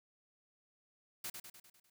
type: noise with echo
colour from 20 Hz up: white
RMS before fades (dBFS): -42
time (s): 1.24-1.3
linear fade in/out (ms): 5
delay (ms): 100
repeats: 6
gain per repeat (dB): -5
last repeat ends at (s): 1.9
effects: none